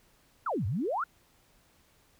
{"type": "exponential two-way sweep", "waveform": "sine", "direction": "down then up", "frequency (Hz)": [1491, 87.3, 1491], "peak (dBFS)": -28, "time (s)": [0.46, 1.04], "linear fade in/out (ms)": 5, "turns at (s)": 0.66, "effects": ["pink hiss -65 dBFS RMS until 2.19 s"]}